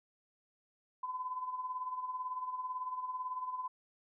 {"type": "tone with tremolo", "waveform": "sine", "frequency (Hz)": 1013, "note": "B5", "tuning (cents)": 44, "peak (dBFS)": -34, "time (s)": [1.03, 3.68], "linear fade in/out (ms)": 5, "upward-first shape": "sine", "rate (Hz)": 18, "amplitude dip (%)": 60, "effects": []}